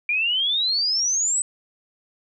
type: exponential sweep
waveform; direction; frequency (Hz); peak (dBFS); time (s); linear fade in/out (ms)
sine; up; 2366 to 8140; -19; 0.09-1.42; 2
effects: none